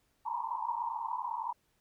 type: band-pass noise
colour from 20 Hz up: pink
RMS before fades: -36 dBFS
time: 0.25-1.53 s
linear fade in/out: 10 ms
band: 900 to 1000 Hz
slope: 96 dB/octave
effects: pink hiss -74 dBFS RMS until 1.8 s